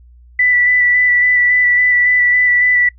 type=tone with vibrato; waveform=sine; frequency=1975.5 Hz; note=B6; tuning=in tune; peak=-9 dBFS; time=0.39-2.89 s; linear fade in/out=5 ms; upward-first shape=square; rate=3.6 Hz; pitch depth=13 cents each way; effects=noise-tail reverb RT60 0.1 s tail -23 dB re dry + added 60 Hz sine -40 dBFS peak until 2.98 s